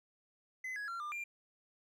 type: tone with pitch steps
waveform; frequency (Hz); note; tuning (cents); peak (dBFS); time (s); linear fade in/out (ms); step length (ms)
triangle; 2032 / 1670 / 1372 / 1200 / 2387; B6 / G#6 / F6 / D6 / D7; +49 / +9 / -31 / +37 / +28; -37; 0.64-1.24; 5; 120
effects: none